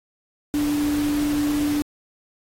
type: tone in noise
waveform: sine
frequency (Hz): 293.7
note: D4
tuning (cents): 0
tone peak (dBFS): -19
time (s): 0.54-1.82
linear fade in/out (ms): 0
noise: pink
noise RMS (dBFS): -33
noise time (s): 0.54-1.82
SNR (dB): +11
effects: AAC 48 kbps